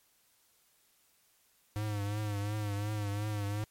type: tone with vibrato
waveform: square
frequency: 103.83 Hz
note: G#2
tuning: in tune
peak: -33 dBFS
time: 1.76-3.64 s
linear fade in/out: 0 ms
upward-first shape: triangle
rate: 2.8 Hz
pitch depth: 64 cents each way
effects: white hiss -69 dBFS RMS until 3.7 s + MP3 64 kbps